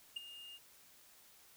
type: tone with ADSR envelope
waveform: triangle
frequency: 2830 Hz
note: F7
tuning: 22 cents sharp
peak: -34 dBFS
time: 0.16-0.59 s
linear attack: 8 ms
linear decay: 13 ms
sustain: -14 dB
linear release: 39 ms
effects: white hiss -63 dBFS RMS until 1.56 s